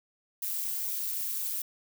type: noise with amplitude modulation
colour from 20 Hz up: violet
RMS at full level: -29 dBFS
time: 0.42-1.62 s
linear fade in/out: 5 ms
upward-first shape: sine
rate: 205 Hz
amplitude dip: 90%
effects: none